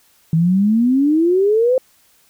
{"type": "exponential sweep", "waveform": "sine", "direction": "up", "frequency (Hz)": [157.5, 527], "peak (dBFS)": -11, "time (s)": [0.33, 1.78], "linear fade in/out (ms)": 2, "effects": ["white hiss -55 dBFS RMS until 2.29 s"]}